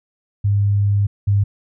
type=tone pair in turn; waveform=sine; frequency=101.3 / 100.82 Hz; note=G#2 / G2; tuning=-43 / +49 cents; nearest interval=unison; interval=8 cents; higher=first; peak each=-13 / -12 dBFS; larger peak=second; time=0.44-1.07 / 1.27-1.44 s; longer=first; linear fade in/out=10 ms; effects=none